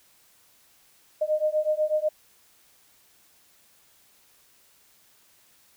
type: beating tone pair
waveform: sine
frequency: 610 / 618.1 Hz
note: D#5 / D#5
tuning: -34 / -12 cents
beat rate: 8.1 Hz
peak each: -25 dBFS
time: 1.21-2.09 s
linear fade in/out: 10 ms
effects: white hiss -60 dBFS RMS until 5.76 s